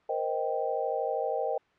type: chord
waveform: sine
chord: C minor seventh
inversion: third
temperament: equal with one note detuned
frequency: 470.5 / 523.3 / 622.3 / 784 Hz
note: Bb4 / C5 / Eb5 / G5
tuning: +16 / 0 / 0 / 0 cents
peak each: -33 dBFS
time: 0.09-1.58 s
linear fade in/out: 5 ms
effects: white hiss -65 dBFS RMS until 1.78 s + low-pass 2000 Hz 12 dB/octave